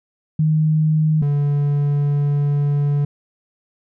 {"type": "tone pair in turn", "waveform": ["sine", "triangle"], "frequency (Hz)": [155.56, 144.21], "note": ["D#3", "D3"], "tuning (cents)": [0, -31], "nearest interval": "minor second", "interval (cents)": 131, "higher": "first", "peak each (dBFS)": -13, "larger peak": "neither", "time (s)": [[0.39, 1.22], [1.22, 3.05]], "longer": "second", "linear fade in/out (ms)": 5, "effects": []}